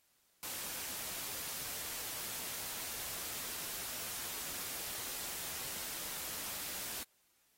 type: noise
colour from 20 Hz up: white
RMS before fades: -42 dBFS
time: 0.43-7.03 s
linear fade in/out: 0 ms
effects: white hiss -73 dBFS RMS until 7.57 s + AAC 48 kbps